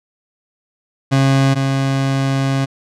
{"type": "tone pair in turn", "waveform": "30% pulse", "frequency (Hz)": [135.6, 135.6], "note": ["C#3", "C#3"], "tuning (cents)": [-38, -38], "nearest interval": "unison", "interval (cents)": 0, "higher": "neither", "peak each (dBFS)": [-8, -12], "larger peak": "first", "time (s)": [[1.11, 1.55], [1.55, 2.66]], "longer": "second", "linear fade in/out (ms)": 20, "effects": ["low-pass 7000 Hz 12 dB/octave"]}